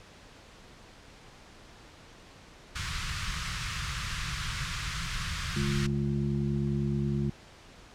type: band-stop noise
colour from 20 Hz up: pink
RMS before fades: -33 dBFS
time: 2.75-5.87 s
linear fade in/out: 10 ms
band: 170 to 1100 Hz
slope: 48 dB/octave
type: harmonic tone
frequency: 69.8 Hz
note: C#2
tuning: 13 cents sharp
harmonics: 1 / 2 / 3 / 5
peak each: -37 / -29 / -31 / -37 dBFS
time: 5.56-7.3 s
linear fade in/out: 5 ms
effects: pink hiss -52 dBFS RMS until 7.94 s + low-pass 6000 Hz 12 dB/octave